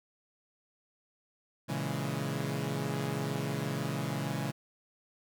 sawtooth chord, A# half-diminished seventh, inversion none, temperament equal, 116.54 / 138.59 / 164.81 / 207.7 Hz, A#2 / C#3 / E3 / G#3, 0 / 0 / 0 / 0 cents, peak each -36 / -31 / -34 / -35 dBFS, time 1.68-4.52 s, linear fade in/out 20 ms, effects none

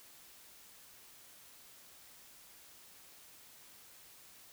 silence, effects white hiss -58 dBFS RMS until 4.52 s

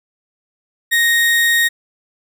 35% pulse tone, 1864.7 Hz, A#6, in tune, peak -10 dBFS, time 0.91-1.69 s, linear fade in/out 20 ms, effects none

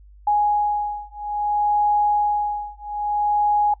sine beating tone pair, 830.6 / 831.2 Hz, G#5 / G#5, 0 / +1 cents, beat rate 0.6 Hz, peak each -21 dBFS, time 0.27-3.74 s, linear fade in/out 5 ms, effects noise-tail reverb RT60 0.1 s tail -20 dB re dry + added 50 Hz sine -44 dBFS peak until 3.8 s

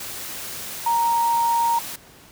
sine tone in noise, 932.3 Hz, A#5, in tune, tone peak -17 dBFS, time 0.86-1.79 s, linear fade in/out 5 ms, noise white, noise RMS -33 dBFS, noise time 0-1.96 s, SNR +13 dB, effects pink hiss -48 dBFS RMS until 2.31 s + high-pass 60 Hz 12 dB/octave

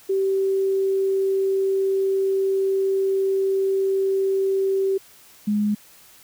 sine tone pair in turn, 387 / 208.7 Hz, G4 / G#3, -22 / +9 cents, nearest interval major seventh, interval 1069 cents, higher first, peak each -18 dBFS, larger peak neither, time 0.09-4.98 / 5.47-5.75 s, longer first, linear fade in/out 10 ms, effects white hiss -50 dBFS RMS until 6.23 s

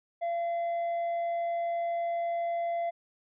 triangle tone with tanh clipping, 683 Hz, F5, 39 cents flat, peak -29 dBFS, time 0.21-2.91 s, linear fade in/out 20 ms, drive 8 dB, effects none

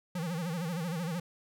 square tone with vibrato, 169.2 Hz, E3, 45 cents sharp, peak -33 dBFS, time 0.15-1.2 s, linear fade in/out 5 ms, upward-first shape sine, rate 13 Hz, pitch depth 140 cents each way, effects none

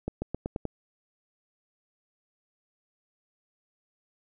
accelerating click train, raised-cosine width 2 ms, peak -17 dBFS, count 6, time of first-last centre 0.08-0.653 s, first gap 140 ms, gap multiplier 0.9, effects none

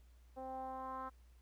10% pulse tone with low-pass filter sweep, 261.6 Hz, C4, in tune, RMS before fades -45 dBFS, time 0.36-1.1 s, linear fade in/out 20 ms, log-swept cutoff 660 to 1200 Hz, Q 4.1, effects added 60 Hz sine -60 dBFS peak until 1.41 s + pink hiss -75 dBFS RMS until 1.41 s

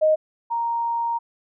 sine tone pair in turn, 622.3 / 932.4 Hz, D#5 / A#5, 0 / 0 cents, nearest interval perfect fifth, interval 700 cents, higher second, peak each -14 / -21 dBFS, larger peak first, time 0.01-0.16 / 0.5-1.19 s, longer second, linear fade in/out 20 ms, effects none

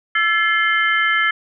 sine tone cluster, 1334 / 1722 / 2106 / 3069 Hz, E6 / A6 / C7 / G7, +20 / -38 / +11 / -37 cents, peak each -20 / -18 / -19 / -26 dBFS, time 0.15-1.31 s, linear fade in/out 5 ms, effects none

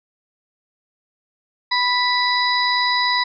harmonic tone, 987.8 Hz, B5, in tune, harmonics 1 / 2 / 4 / 5, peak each -20 / -21 / -22 / -25 dBFS, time 1.71-3.24 s, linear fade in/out 10 ms, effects none

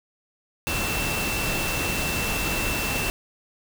sine tone in noise, 2679 Hz, E7, 27 cents sharp, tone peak -29 dBFS, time 0.67-3.1 s, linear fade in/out 0 ms, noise pink, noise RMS -27 dBFS, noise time 0.67-3.1 s, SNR -5 dB, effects none

